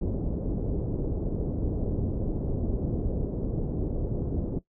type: low-pass noise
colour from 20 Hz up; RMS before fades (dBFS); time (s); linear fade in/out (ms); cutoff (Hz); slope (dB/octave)
pink; -29; 0.01-4.59; 10; 470; 24
effects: noise-tail reverb RT60 0.1 s tail -17 dB re dry